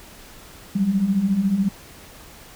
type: beating tone pair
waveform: sine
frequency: 184.4 / 198.4 Hz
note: F#3 / G3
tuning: -6 / +21 cents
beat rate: 14 Hz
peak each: -24 / -18 dBFS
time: 0.75-1.69 s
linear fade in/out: 10 ms
effects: pink hiss -44 dBFS RMS until 2.55 s